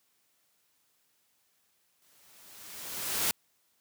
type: noise with exponential growth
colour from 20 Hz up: white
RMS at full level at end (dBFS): -27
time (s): 2.02-3.31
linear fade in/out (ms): 0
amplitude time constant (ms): 280
effects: white hiss -72 dBFS RMS until 3.8 s + high-pass 80 Hz 12 dB/octave